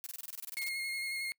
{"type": "noise bursts", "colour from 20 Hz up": "blue", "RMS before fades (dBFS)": -42, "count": 14, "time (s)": [0.04, 0.688], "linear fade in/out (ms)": 0, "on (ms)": 24, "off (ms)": 24}
{"type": "tone with vibrato", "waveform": "35% pulse", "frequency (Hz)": 2150, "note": "C7", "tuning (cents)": 47, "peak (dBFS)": -33, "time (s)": [0.57, 1.32], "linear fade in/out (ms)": 0, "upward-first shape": "square", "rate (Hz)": 11, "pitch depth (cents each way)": 16}
{"effects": ["noise-tail reverb RT60 0.1 s tail -26 dB re dry"]}